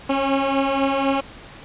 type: beating tone pair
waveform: 15% pulse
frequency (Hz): 270 / 274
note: C#4 / C#4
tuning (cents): -45 / -20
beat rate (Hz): 4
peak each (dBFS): -18 / -13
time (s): 0.09-1.21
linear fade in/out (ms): 10
effects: pink hiss -41 dBFS RMS until 1.64 s + resampled to 8000 Hz